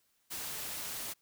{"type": "noise with amplitude modulation", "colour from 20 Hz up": "white", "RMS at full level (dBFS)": -38, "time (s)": [0.3, 1.14], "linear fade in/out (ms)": 20, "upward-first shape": "sine", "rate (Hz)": 260, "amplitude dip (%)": 45, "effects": ["white hiss -74 dBFS RMS until 1.21 s"]}